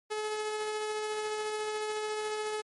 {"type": "tone with tremolo", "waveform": "sawtooth", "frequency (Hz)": 427.5, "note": "A4", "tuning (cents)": -50, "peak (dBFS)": -27, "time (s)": [0.1, 2.62], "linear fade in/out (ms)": 20, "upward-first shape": "sine", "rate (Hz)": 14, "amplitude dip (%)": 25, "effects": ["MP3 48 kbps"]}